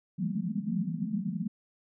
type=band-pass noise; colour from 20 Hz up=white; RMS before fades=-32 dBFS; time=0.18-1.48 s; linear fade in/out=10 ms; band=160 to 230 Hz; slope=96 dB/octave; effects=none